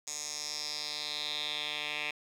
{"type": "tone with band-pass filter sweep", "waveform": "10% pulse", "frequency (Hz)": 149.3, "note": "D3", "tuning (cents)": 29, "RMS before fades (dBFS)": -37, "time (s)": [0.07, 2.11], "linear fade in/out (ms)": 5, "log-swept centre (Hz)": [6700, 2700], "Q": 4.3, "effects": ["10-bit"]}